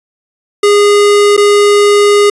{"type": "tone with dropouts", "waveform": "square", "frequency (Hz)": 410.2, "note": "G#4", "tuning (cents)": -21, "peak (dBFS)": -5, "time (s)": [0.63, 2.3], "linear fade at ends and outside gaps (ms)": 5, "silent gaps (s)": [1.367, 1.376], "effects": ["resampled to 24000 Hz"]}